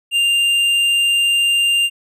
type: tone with tanh clipping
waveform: triangle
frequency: 2794 Hz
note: F7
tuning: in tune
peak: -14 dBFS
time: 0.11-1.9 s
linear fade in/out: 50 ms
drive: 12 dB
effects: none